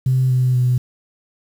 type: tone with pitch steps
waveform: sine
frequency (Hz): 129.6 / 127.3 / 125.04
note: C3 / C3 / B2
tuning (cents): -16 / -47 / +22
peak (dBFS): -12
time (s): 0.06-0.78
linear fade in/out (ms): 5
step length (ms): 240
effects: tanh soft clip ceiling -8 dBFS + 7-bit